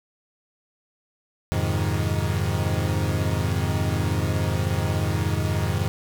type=chord; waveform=40% pulse; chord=F minor seventh; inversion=none; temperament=equal with one note detuned; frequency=87.31 / 103.83 / 130.81 / 156.19 Hz; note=F2 / Ab2 / C3 / Eb3; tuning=0 / 0 / 0 / +7 cents; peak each=-25 / -25 / -29 / -28 dBFS; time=1.52-5.88 s; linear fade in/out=0 ms; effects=none